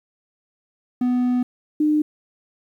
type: tone pair in turn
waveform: triangle / sine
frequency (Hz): 248.1 / 302.7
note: B3 / D#4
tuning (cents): +8 / -48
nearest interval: minor third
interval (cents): 344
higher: second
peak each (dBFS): -15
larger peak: neither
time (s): 1.01-1.43 / 1.8-2.02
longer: first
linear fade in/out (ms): 5
effects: 9-bit